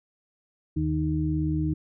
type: harmonic tone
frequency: 77.4 Hz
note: D#2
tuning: 9 cents flat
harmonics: 1 / 2 / 4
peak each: -29 / -27 / -27 dBFS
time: 0.76-1.74 s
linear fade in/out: 10 ms
effects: none